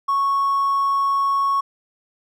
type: tone with hard clipping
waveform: triangle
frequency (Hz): 1106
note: C#6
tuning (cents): -4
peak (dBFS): -17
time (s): 0.08-1.61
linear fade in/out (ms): 10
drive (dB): 4
effects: none